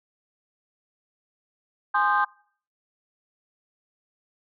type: chord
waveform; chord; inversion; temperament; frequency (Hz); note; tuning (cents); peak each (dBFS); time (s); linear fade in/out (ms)
sine; Ab major seventh; none; equal with one note detuned; 830.6 / 1046.5 / 1224.5 / 1568; Ab5 / C6 / Eb6 / G6; 0 / 0 / -28 / 0; -24; 1.94-2.25; 10
effects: noise-tail reverb RT60 0.5 s tail -24 dB re dry + tanh soft clip ceiling -11 dBFS